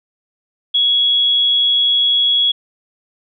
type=tone; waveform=sine; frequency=3344 Hz; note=G#7; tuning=11 cents sharp; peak=-11 dBFS; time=0.74-2.52 s; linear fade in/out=10 ms; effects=none